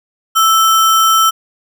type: tone with sample-and-hold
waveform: sine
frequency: 1319 Hz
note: E6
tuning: 1 cent sharp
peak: -7 dBFS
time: 0.35-1.31 s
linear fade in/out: 20 ms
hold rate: 4410 Hz
effects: none